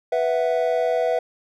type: chord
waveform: triangle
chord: B suspended fourth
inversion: none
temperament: equal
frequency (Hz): 493.9 / 659.3 / 740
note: B4 / E5 / F#5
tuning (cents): 0 / 0 / 0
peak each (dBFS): -20 / -20 / -25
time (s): 0.12-1.19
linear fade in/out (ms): 5
effects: none